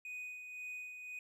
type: tone with tremolo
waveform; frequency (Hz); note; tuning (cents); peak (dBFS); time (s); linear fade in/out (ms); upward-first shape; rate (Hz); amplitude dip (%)
triangle; 2489; D#7; 0; -40; 0.05-1.19; 2; sine; 1.9; 45
effects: none